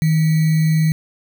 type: tone with sample-and-hold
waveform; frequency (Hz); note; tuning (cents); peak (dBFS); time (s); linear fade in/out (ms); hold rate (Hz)
sine; 158.4; D#3; +31; -12; 0.02-0.92; 0; 2100
effects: none